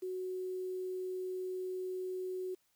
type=tone with quantisation; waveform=sine; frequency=370 Hz; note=F#4; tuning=in tune; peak=-36 dBFS; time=0.02-2.55 s; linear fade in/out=10 ms; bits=10; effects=white hiss -75 dBFS RMS until 2.75 s